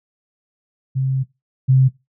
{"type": "tone pair in turn", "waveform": "sine", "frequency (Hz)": [132.7, 131.48], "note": ["C3", "C3"], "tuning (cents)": [25, 9], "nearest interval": "unison", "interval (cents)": 16, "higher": "first", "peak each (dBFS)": [-16, -9], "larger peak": "second", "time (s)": [[0.95, 1.24], [1.68, 1.89]], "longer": "first", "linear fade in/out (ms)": 20, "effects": ["noise-tail reverb RT60 0.2 s tail -18 dB re dry"]}